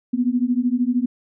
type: beating tone pair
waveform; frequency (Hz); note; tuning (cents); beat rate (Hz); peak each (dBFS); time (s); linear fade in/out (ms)
sine; 240 / 253; B3 / B3; -49 / +42; 13; -20 / -20; 0.13-1.06; 10
effects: none